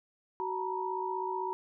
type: tone cluster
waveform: sine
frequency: 374.9 / 905 / 961 Hz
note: F#4 / A5 / B5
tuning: +23 / +48 / -48 cents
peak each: -36 / -37 / -35 dBFS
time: 0.4-1.53 s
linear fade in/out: 0 ms
effects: none